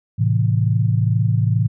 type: chord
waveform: sine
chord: A minor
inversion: none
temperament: equal with one note detuned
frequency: 110 / 132.33 / 164.81 Hz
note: A2 / C3 / E3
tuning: 0 / +20 / 0 cents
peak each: -16 / -20 / -22 dBFS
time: 0.18-1.68 s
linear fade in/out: 20 ms
effects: none